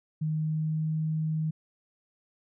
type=tone with pitch glide; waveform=sine; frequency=155.56 to 157.1 Hz; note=D#3 to D#3; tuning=0 to +17 cents; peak=-26 dBFS; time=0.21-1.51 s; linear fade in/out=10 ms; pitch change=+17 cents; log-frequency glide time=0.32-0.94 s; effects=none